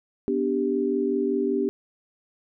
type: chord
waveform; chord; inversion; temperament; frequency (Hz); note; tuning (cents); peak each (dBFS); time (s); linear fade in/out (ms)
sine; G major; first; equal with one note detuned; 246.9 / 292.1 / 392; B3 / D4 / G4; 0 / -9 / 0; -27 / -27 / -24; 0.28-1.69; 0
effects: none